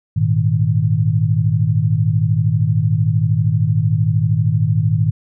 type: chord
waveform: sine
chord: Ab suspended second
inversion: none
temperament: just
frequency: 103.83 / 116.8 / 155.74 Hz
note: Ab2 / Bb2 / Eb3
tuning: 0 / +4 / +2 cents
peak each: -17 dBFS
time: 0.16-5.11 s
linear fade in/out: 10 ms
effects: none